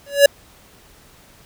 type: tone with exponential growth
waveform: square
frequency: 566 Hz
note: C#5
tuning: 36 cents sharp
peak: -4 dBFS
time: 0.06-0.26 s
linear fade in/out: 5 ms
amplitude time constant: 42 ms
effects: pink hiss -49 dBFS RMS until 1.45 s